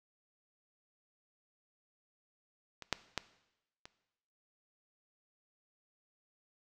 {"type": "clicks", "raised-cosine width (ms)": 0.2, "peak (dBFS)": [-27, -12, -15, -30], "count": 4, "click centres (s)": [2.823, 2.927, 3.177, 3.855], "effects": ["noise-tail reverb RT60 0.9 s tail -17 dB re dry"]}